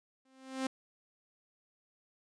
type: tone with exponential growth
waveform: sawtooth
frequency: 263.5 Hz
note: C4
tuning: 12 cents sharp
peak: -26 dBFS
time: 0.25-0.67 s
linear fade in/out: 5 ms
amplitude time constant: 90 ms
effects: resampled to 22050 Hz